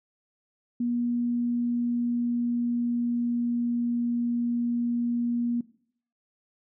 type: tone with pitch glide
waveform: sine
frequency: 240 to 238.3 Hz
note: B3 to A#3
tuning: -49 to +38 cents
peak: -24 dBFS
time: 0.8-5.61 s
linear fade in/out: 5 ms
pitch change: -13 cents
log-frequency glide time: 1.09-4.09 s
effects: noise-tail reverb RT60 0.6 s tail -19 dB re dry